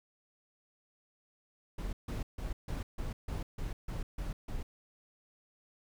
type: noise bursts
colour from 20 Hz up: brown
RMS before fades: -37 dBFS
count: 10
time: 1.78-4.63 s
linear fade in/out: 5 ms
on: 150 ms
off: 150 ms
effects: none